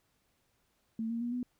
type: tone with pitch steps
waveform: sine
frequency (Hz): 224.4 / 231.8 / 239.4 / 247.3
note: A3 / A#3 / A#3 / B3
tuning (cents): +34 / -10 / +46 / +3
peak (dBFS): -32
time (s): 0.99-1.43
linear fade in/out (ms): 2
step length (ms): 110
effects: pink hiss -75 dBFS RMS until 1.59 s